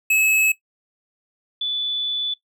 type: tone pair in turn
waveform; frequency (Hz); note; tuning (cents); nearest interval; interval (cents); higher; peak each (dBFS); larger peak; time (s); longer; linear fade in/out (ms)
square / sine; 2585 / 3474; E7 / A7; -34 / -23; perfect fourth; 511; second; -16 / -21; first; 0.1-0.52 / 1.61-2.34; second; 5
effects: noise-tail reverb RT60 0.1 s tail -17 dB re dry